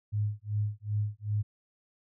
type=tone with tremolo; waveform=sine; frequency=104.8 Hz; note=G#2; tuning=16 cents sharp; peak=-25 dBFS; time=0.12-1.43 s; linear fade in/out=20 ms; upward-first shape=sine; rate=2.6 Hz; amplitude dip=100%; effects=none